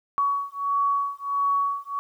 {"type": "beating tone pair", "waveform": "sine", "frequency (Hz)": [1124, 1125.5], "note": ["C#6", "C#6"], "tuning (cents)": [24, 26], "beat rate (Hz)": 1.5, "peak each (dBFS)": [-25, -25], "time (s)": [0.18, 1.99], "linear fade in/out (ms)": 0, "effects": ["10-bit"]}